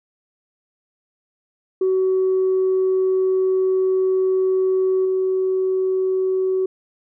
sine tone with level steps, 376.2 Hz, F#4, 29 cents sharp, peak -14 / -16 dBFS, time 1.81-6.66 s, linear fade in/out 5 ms, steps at 5.05 s, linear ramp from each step 5 ms, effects tanh soft clip ceiling -12 dBFS

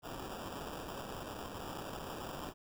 white noise with sample-and-hold, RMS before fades -44 dBFS, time 0.02-2.54 s, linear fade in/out 50 ms, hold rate 2100 Hz, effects none

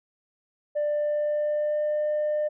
sine tone with pitch glide, 592 to 602 Hz, D5 to D5, +14 to +43 cents, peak -21 dBFS, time 0.75-2.49 s, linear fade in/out 20 ms, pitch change +29 cents, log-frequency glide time 0.86-2.02 s, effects tanh soft clip ceiling -21 dBFS

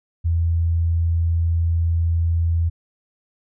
sine tone, 83.6 Hz, E2, 25 cents sharp, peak -16 dBFS, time 0.24-2.7 s, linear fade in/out 20 ms, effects none

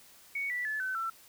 sine tone with pitch steps, 2229 / 1963 / 1728.8 / 1522.5 / 1340.8 Hz, C#7 / B6 / A6 / F#6 / E6, +9 / -11 / -31 / +49 / +29 cents, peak -31 dBFS, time 0.35-1.1 s, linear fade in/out 5 ms, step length 150 ms, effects white hiss -57 dBFS RMS until 1.28 s

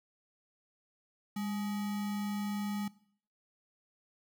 sine tone with sample-and-hold, 203.7 Hz, G#3, 33 cents flat, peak -33 dBFS, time 1.36-2.88 s, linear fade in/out 5 ms, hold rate 1050 Hz, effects noise-tail reverb RT60 0.6 s tail -20 dB re dry

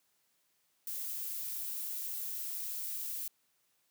violet noise, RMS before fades -39 dBFS, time 0.87-3.28 s, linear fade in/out 2 ms, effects white hiss -75 dBFS RMS until 3.9 s + high-pass 100 Hz 12 dB/octave

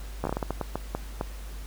slowing click train, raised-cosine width 1 ms, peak -14 dBFS, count 12, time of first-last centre 0.24-1.211 s, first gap 13 ms, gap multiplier 1.35, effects added 50 Hz sine -36 dBFS peak until 1.66 s + pink hiss -48 dBFS RMS until 1.66 s

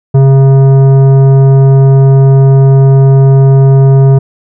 triangle tone with tanh clipping, 135.5 Hz, C#3, 39 cents flat, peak -3 dBFS, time 0.14-4.19 s, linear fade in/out 10 ms, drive 16 dB, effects none

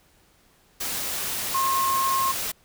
sine tone in noise, 1071 Hz, C6, 40 cents sharp, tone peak -21 dBFS, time 1.54-2.32 s, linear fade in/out 10 ms, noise white, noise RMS -29 dBFS, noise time 0.8-2.52 s, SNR +5 dB, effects pink hiss -60 dBFS RMS until 2.64 s

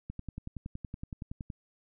click train, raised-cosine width 5 ms, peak -26 dBFS, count 16, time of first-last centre 0.1-1.502 s, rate 10.7 Hz, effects none

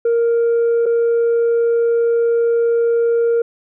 sine tone with dropouts, 466.2 Hz, A#4, in tune, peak -10 dBFS, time 0.05-3.42 s, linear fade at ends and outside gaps 5 ms, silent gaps 0.858-0.862 s, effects tanh soft clip ceiling -11 dBFS

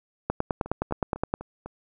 two click trains, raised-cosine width 1 ms, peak -23 / -10 dBFS, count 5 / 11, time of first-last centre 0.66-1.66 / 0.3-1.34 s, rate 4 / 9.62 Hz, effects none

